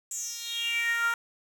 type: tone with high-pass filter sweep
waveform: 10% pulse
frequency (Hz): 466.2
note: A#4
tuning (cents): 0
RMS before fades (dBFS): -30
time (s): 0.11-1.14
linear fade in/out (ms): 2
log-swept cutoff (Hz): 7700 to 1200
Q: 6.5
effects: none